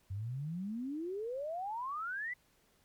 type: exponential sweep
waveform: sine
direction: up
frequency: 92.5 to 2036 Hz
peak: -36 dBFS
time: 0.1-2.34 s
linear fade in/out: 10 ms
effects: pink hiss -70 dBFS RMS until 2.84 s + MP3 96 kbps